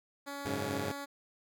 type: tone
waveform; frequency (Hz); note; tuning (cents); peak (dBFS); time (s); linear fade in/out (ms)
10% pulse; 282; C#4; +30; -31; 0.26-1.06; 20
type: chord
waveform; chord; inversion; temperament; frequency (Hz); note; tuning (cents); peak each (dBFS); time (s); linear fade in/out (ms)
10% pulse; F# suspended second; none; just; 92.5 / 104.06 / 138.75; F#2 / G#2 / C#3; 0 / +4 / +2; -33 / -30 / -32; 0.45-0.92; 5
effects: none